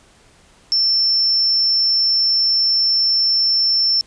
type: tone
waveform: sine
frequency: 5370 Hz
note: E8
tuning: 31 cents sharp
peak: -13 dBFS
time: 0.72-4.01 s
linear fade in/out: 0 ms
effects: pink hiss -51 dBFS RMS until 4.06 s + resampled to 22050 Hz